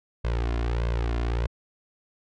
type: tone with flanger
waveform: sawtooth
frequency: 58 Hz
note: A#1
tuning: 8 cents flat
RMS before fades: -26 dBFS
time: 0.24-1.47 s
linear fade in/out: 10 ms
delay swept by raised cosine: 1.9 to 2.9 ms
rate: 1.6 Hz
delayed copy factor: +0.9
effects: low-pass 4000 Hz 12 dB/octave